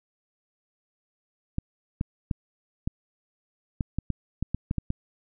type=clicks; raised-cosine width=5 ms; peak=-14 dBFS; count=12; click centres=1.584 / 2.011 / 2.312 / 2.875 / 3.808 / 3.986 / 4.103 / 4.426 / 4.546 / 4.711 / 4.783 / 4.904 s; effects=none